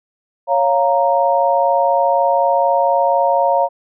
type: chord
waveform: sine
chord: Bb minor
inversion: first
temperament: equal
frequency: 554.4 / 698.5 / 932.3 Hz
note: Db5 / F5 / Bb5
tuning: 0 / 0 / 0 cents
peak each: -16 dBFS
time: 0.47-3.69 s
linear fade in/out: 50 ms
effects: none